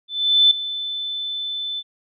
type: tone with ADSR envelope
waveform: sine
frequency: 3520 Hz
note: A7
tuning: in tune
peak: -9 dBFS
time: 0.08-1.83 s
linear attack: 430 ms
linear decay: 4 ms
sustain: -15 dB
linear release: 44 ms
effects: none